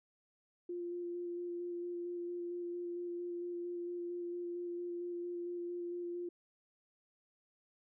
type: tone with vibrato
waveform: sine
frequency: 349.2 Hz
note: F4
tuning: in tune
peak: -38 dBFS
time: 0.69-6.29 s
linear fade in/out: 5 ms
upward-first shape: square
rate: 4.4 Hz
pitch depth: 10 cents each way
effects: none